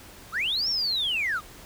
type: linear two-way sweep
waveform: triangle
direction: up then down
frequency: 1142 to 5588 to 1142 Hz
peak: -21 dBFS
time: 0.32-1.41 s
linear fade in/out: 50 ms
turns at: 0.69 s
effects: tanh soft clip ceiling -21 dBFS + pink hiss -47 dBFS RMS until 1.65 s